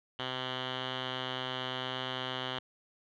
5% pulse tone with low-pass filter, 128.7 Hz, C3, 28 cents flat, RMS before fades -37 dBFS, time 0.19-2.59 s, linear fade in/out 2 ms, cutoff 3000 Hz, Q 9.2, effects none

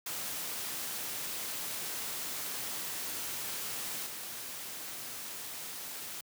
white noise with level steps, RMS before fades -38 / -42 dBFS, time 0.06-6.21 s, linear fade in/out 5 ms, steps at 4.06 s, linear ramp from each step 5 ms, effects high-pass 100 Hz 12 dB/octave

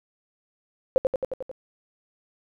sine tone with echo, 523.3 Hz, C5, in tune, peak -14 dBFS, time 0.96-0.98 s, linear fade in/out 0 ms, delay 89 ms, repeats 6, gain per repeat -3 dB, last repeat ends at 1.514 s, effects none

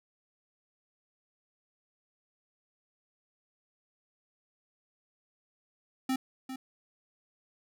square tone with echo, 261.6 Hz, C4, in tune, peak -28 dBFS, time 6.09-6.16 s, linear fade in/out 5 ms, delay 400 ms, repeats 1, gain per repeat -10 dB, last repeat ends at 6.56 s, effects none

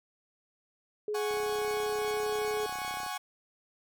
sine tone with pitch glide, 420.9 to 425.1 Hz, G#4 to G#4, +23 to +40 cents, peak -30 dBFS, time 1.08-2.66 s, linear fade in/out 2 ms, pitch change +17 cents, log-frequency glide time 1.21-2.48 s
sawtooth chord, F# suspended second, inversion none, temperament equal, 740 / 830.6 / 1108.7 Hz, F#5 / G#5 / C#6, 0 / 0 / 0 cents, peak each -35 dBFS, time 1.14-3.18 s, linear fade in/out 10 ms
click train, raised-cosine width 1 ms, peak -32 dBFS, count 58, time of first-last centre 1.31-3.064 s, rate 32.5 Hz
effects none

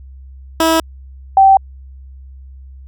15% pulse / sine tone pair in turn, 324.6 / 775.4 Hz, E4 / G5, -27 / -19 cents, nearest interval octave + minor third, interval 1508 cents, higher second, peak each -4 dBFS, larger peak neither, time 0.6-0.8 / 1.37-1.57 s, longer neither, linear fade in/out 2 ms, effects added 66 Hz sine -33 dBFS peak until 2.87 s

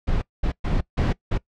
brown noise bursts at uneven times, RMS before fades -21 dBFS, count 5, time 0.07-0.22 / 0.43-0.52 / 0.64-0.81 / 0.97-1.13 / 1.31-1.38 s, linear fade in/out 10 ms, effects noise-tail reverb RT60 0.1 s tail -21 dB re dry + low-pass 4000 Hz 12 dB/octave

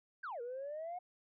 sine exponential two-way sweep, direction down then up, 1661.2 to 466.2 to 733 Hz, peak -39 dBFS, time 0.23-0.99 s, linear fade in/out 10 ms, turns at 0.41 s, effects tanh soft clip ceiling -37 dBFS

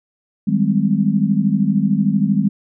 sine chord, Ab major seventh, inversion second, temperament just, 155.74 / 194.67 / 207.7 / 259.6 Hz, Eb3 / G3 / Ab3 / C4, +2 / -12 / 0 / -13 cents, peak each -22 / -17 / -17 / -23 dBFS, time 0.47-2.49 s, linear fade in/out 10 ms, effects none

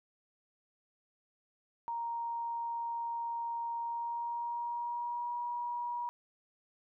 sine tone with pitch glide, 934 to 959.7 Hz, A#5 to B5, +3 to -50 cents, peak -34 dBFS, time 1.88-6.09 s, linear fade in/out 0 ms, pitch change +47 cents, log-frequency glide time 3.8-5.33 s, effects none

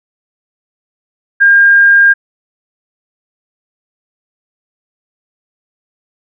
sine tone, 1609 Hz, G6, 45 cents sharp, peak -3 dBFS, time 1.4-2.14 s, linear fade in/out 20 ms, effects none

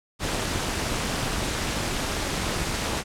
pink noise with amplitude modulation, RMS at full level -24 dBFS, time 0.19-3.04 s, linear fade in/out 50 ms, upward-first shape sine, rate 250 Hz, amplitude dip 70%, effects low-pass 9000 Hz 12 dB/octave

